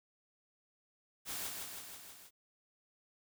white noise with echo, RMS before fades -41 dBFS, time 1.25-1.51 s, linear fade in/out 50 ms, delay 160 ms, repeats 5, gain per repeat -3 dB, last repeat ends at 2.31 s, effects none

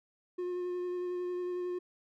triangle tone with vibrato, 358 Hz, F4, 43 cents sharp, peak -31 dBFS, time 0.38-1.79 s, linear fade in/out 10 ms, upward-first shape sine, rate 11 Hz, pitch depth 13 cents each way, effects none

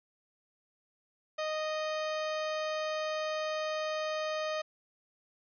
harmonic tone, 620 Hz, D#5, 6 cents flat, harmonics 1 / 2 / 3 / 4 / 5 / 6 / 7 / 8 / 10, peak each -33 / -39 / -43 / -45 / -47 / -49 / -50 / -51 / -53 dBFS, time 1.38-4.62 s, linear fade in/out 10 ms, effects none

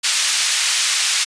white band-pass noise, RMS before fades -18 dBFS, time 0.03-1.25 s, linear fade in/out 20 ms, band 1800 to 7200 Hz, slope 12 dB/octave, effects resampled to 22050 Hz

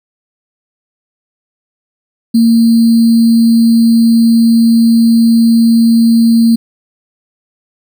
sine tone with sample-and-hold, 229.8 Hz, A#3, 25 cents flat, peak -4 dBFS, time 2.34-6.56 s, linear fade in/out 10 ms, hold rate 4410 Hz, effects none

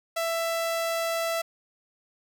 sawtooth tone, 664 Hz, E5, 12 cents sharp, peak -22 dBFS, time 0.16-1.42 s, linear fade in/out 10 ms, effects 9-bit

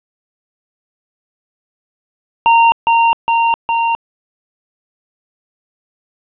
square tone with echo, 923 Hz, A#5, 17 cents flat, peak -7 dBFS, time 2.46-2.72 s, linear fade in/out 0 ms, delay 410 ms, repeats 3, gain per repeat -2 dB, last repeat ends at 3.95 s, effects resampled to 8000 Hz + 8-bit

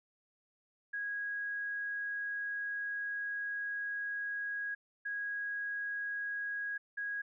sine tone bursts at uneven times, 1650 Hz, G#6, 12 cents flat, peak -35 dBFS, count 3, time 0.93-4.75 / 5.05-6.78 / 6.97-7.22 s, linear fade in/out 10 ms, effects none

